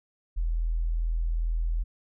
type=tone; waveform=sine; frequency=41.2 Hz; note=E1; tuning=in tune; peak=-24 dBFS; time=0.36-1.84 s; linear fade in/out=20 ms; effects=none